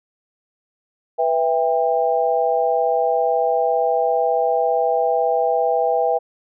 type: chord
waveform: sine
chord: E minor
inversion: second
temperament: equal with one note detuned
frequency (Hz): 493.9 / 659.3 / 797.2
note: B4 / E5 / G5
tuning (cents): 0 / 0 / +29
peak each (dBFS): -20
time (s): 1.18-6.19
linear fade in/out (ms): 20
effects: none